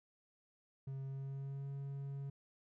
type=tone with pitch glide; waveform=triangle; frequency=135.1 to 138.74 Hz; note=C#3 to C#3; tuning=-44 to +2 cents; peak=-39 dBFS; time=0.87-2.3 s; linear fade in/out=5 ms; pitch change=+46 cents; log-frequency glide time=1.03-1.69 s; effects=none